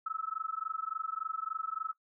sine tone with amplitude modulation, 1302 Hz, E6, 22 cents flat, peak -30 dBFS, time 0.06-1.93 s, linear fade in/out 5 ms, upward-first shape sine, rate 23.5 Hz, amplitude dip 100%, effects noise-tail reverb RT60 0.1 s tail -18 dB re dry

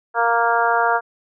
harmonic tone, 233.1 Hz, A#3, in tune, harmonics 2 / 3 / 4 / 5 / 6 / 7, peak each -24 / -20 / -20 / -24 / -21 / -26 dBFS, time 0.14-1.01 s, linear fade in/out 50 ms, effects none

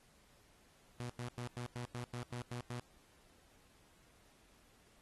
sawtooth tone bursts, 121.7 Hz, B2, 25 cents flat, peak -37 dBFS, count 10, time 1-2.796 s, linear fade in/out 0 ms, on 95 ms, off 94 ms, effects pink hiss -68 dBFS RMS until 5.01 s + AAC 32 kbps

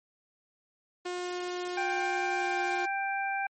sawtooth tone with pitch glide, 358 to 355.7 Hz, F4 to F4, +43 to +32 cents, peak -29 dBFS, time 1.05-2.86 s, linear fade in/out 10 ms, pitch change -11 cents, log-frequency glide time 2.36-2.47 s
harmonic tone, 787 Hz, G5, 7 cents sharp, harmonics 1 / 2 / 3, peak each -31 / -34 / -36 dBFS, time 1.77-3.47 s, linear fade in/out 5 ms
effects MP3 32 kbps

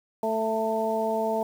harmonic tone with a mistuned harmonic, 220.9 Hz, A3, 7 cents sharp, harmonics 1 / 2 / 3 / 4, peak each -32 / -29 / -27 / -30 dBFS, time 0.23-1.43 s, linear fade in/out 2 ms, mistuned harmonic 4, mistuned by +17 cents, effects 8-bit

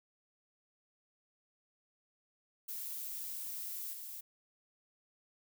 violet noise with level steps, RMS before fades -42 / -46 dBFS, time 2.68-4.21 s, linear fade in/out 10 ms, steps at 3.93 s, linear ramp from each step 5 ms, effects none

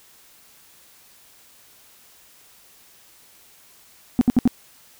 sine tone bursts, 245.4 Hz, B3, 11 cents flat, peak -9 dBFS, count 4, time 4.19-4.476 s, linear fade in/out 0 ms, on 22 ms, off 66 ms, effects tanh soft clip ceiling -9 dBFS + white hiss -52 dBFS RMS until 4.99 s

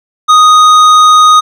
sine tone with hard clipping, 1244.5 Hz, D#6, in tune, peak -3 dBFS, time 0.28-1.41 s, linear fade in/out 20 ms, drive 10 dB, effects none

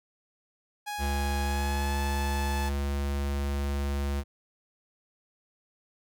sawtooth tone with pitch glide, 830.6 to 866.4 Hz, G#5 to A5, 0 to -27 cents, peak -29 dBFS, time 0.86-2.7 s, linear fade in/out 20 ms, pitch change +73 cents, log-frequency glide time 1.4-1.99 s
square tone, 70.4 Hz, C#2, 27 cents sharp, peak -28 dBFS, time 0.98-4.24 s, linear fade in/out 50 ms
effects none

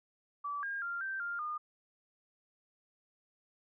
sine tone with pitch steps, 1154 / 1615 / 1392 / 1563 / 1399 / 1217 Hz, D6 / G#6 / F6 / G6 / F6 / D#6, -31 / -49 / -6 / -6 / +3 / -39 cents, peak -35 dBFS, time 0.44-1.58 s, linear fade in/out 10 ms, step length 190 ms, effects none

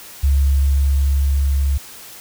sine tone with level ramp, 69.3 Hz, C#2, in tune, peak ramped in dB -11 to -14 dBFS, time 0.23-1.78 s, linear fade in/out 10 ms, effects white hiss -38 dBFS RMS until 2.2 s

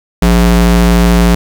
square ring-modulated tone, 116.54 Hz, A#2, in tune, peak -3 dBFS, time 0.22-1.35 s, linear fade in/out 5 ms, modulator 61.6 Hz, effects 7-bit

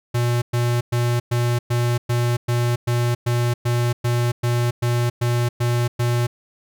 square tone bursts, 120.3 Hz, B2, 45 cents flat, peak -18 dBFS, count 16, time 0.14-6.27 s, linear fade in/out 10 ms, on 280 ms, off 110 ms, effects none

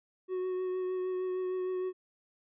triangle tone with vibrato, 369.2 Hz, F#4, 4 cents flat, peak -29 dBFS, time 0.28-1.93 s, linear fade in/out 50 ms, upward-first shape triangle, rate 6.5 Hz, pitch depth 18 cents each way, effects resampled to 8000 Hz

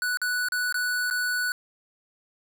square tone with dropouts, 1480 Hz, F#6, in tune, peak -25 dBFS, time 0.02-1.52 s, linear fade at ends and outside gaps 1 ms, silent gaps 0.172-0.216 / 0.486-0.521 / 0.725-0.743 / 1.101-1.109 s, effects none

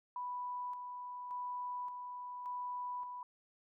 sine tone with tremolo, 987.8 Hz, B5, in tune, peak -38 dBFS, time 0.16-3.23 s, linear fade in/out 2 ms, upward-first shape square, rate 0.87 Hz, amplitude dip 40%, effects none

